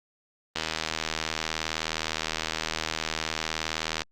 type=click train; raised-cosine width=0.2 ms; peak=-10 dBFS; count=276; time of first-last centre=0.56-4.019 s; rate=79.5 Hz; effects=Opus 24 kbps